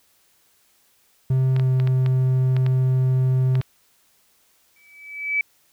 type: tone with pitch glide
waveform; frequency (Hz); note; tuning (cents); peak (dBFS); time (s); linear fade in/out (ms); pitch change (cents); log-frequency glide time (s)
triangle; 130.81 to 129.53; C3 to C3; 0 to -17; -14; 1.3-3.61; 5; -17; 1.59-1.68
type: clicks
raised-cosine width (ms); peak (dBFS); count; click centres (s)
0.3; -17; 9; 1.564 / 1.597 / 1.8 / 1.874 / 2.062 / 2.566 / 2.664 / 3.554 / 3.614
type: tone with exponential growth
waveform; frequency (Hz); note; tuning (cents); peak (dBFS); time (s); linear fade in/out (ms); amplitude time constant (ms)
sine; 2298; D7; -38; -16; 4.76-5.41; 2; 140
effects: white hiss -61 dBFS RMS until 5.72 s